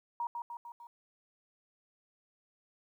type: tone with echo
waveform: sine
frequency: 947 Hz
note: A#5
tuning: 27 cents sharp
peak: -32 dBFS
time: 0.2-0.27 s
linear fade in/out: 2 ms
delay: 150 ms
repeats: 4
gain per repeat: -4 dB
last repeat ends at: 0.87 s
effects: 12-bit